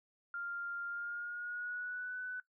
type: tone with pitch glide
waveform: sine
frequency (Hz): 1396.9 to 1497.2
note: F6 to F#6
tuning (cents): 0 to +20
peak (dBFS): -38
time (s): 0.34-2.4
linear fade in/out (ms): 2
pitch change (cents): +120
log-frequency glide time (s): 0.87-2.18
effects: noise-tail reverb RT60 0.1 s tail -18 dB re dry